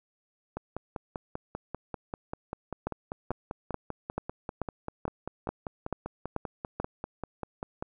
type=two click trains; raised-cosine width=1 ms; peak=-16 / -20 dBFS; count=10 / 38; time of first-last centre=2.87-6.8 / 0.57-7.825 s; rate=2.29 / 5.1 Hz; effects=none